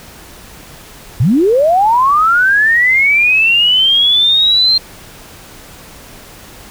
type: linear sweep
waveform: sine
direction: up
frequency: 98 to 4186 Hz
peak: -7 dBFS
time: 1.2-4.78 s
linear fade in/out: 5 ms
effects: pink hiss -36 dBFS RMS until 6.7 s